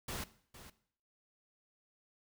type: noise with echo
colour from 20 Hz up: pink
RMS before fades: -41 dBFS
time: 0.08-0.24 s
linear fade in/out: 5 ms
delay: 460 ms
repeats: 1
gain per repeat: -13 dB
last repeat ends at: 0.7 s
effects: noise-tail reverb RT60 0.6 s tail -17 dB re dry